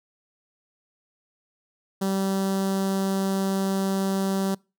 sawtooth tone with notch filter, 193.5 Hz, G3, 22 cents flat, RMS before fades -25 dBFS, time 2.01-4.55 s, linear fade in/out 10 ms, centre 2300 Hz, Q 0.94, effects noise-tail reverb RT60 0.3 s tail -26 dB re dry

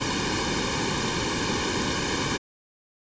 pink noise with comb filter, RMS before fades -26 dBFS, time 0-2.38 s, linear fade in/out 20 ms, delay 1.5 ms, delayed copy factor -0.85, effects resampled to 16000 Hz

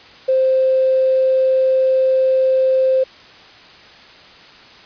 triangle tone with tanh clipping, 523.3 Hz, C5, in tune, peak -11 dBFS, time 0.28-3.04 s, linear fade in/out 10 ms, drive 2 dB, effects white hiss -42 dBFS RMS until 4.85 s + resampled to 11025 Hz

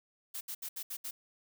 blue noise bursts at uneven times, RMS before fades -40 dBFS, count 6, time 0.34-0.41 / 0.48-0.55 / 0.62-0.69 / 0.76-0.83 / 0.9-0.97 / 1.04-1.11 s, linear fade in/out 10 ms, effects none

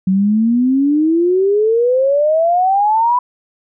sine exponential sweep, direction up, 185 to 1000 Hz, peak -10 dBFS, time 0.07-3.19 s, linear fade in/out 5 ms, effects none

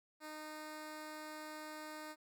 10% pulse tone, 307.4 Hz, D#4, 21 cents flat, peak -38 dBFS, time 0.2-2.16 s, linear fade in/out 50 ms, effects none

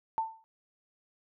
sine tone with exponential decay, 892 Hz, A5, 23 cents sharp, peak -24 dBFS, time 0.18-0.44 s, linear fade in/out 0 ms, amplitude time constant 55 ms, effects none

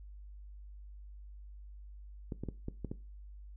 clicks, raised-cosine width 3 ms, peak -25 dBFS, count 6, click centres 2.322 / 2.436 / 2.487 / 2.684 / 2.847 / 2.915 s, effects noise-tail reverb RT60 0.3 s tail -18 dB re dry + added 50 Hz sine -47 dBFS peak until 3.56 s

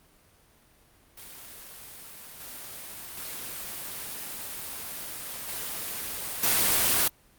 white noise with level steps, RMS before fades -45 / -41 / -37 / -34 / -23 dBFS, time 1.17-7.08 s, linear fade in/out 5 ms, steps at 2.4 / 3.17 / 5.48 / 6.43 s, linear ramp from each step 5 ms, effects pink hiss -60 dBFS RMS until 7.38 s + Opus 32 kbps

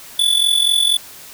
square tone with amplitude modulation, 3465 Hz, A7, 27 cents flat, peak -10 dBFS, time 0.19-0.97 s, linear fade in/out 5 ms, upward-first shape sine, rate 44.1 Hz, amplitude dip 70%, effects white hiss -38 dBFS RMS until 1.33 s

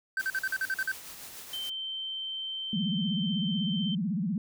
triangle tone bursts, 1549 Hz, G6, 21 cents flat, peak -25 dBFS, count 9, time 0.17-0.917 s, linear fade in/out 2 ms, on 43 ms, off 45 ms
white noise with tremolo, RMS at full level -43 dBFS, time 0.19-1.7 s, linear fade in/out 10 ms, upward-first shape triangle, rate 6.9 Hz, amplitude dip 40%
sine tone, 3109 Hz, G7, 15 cents flat, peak -33 dBFS, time 1.53-3.95 s, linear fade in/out 5 ms
sine tone with vibrato, 191 Hz, G3, 45 cents flat, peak -27 dBFS, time 2.73-4.38 s, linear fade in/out 2 ms, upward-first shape sine, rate 16 Hz, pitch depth 270 cents each way
effects none

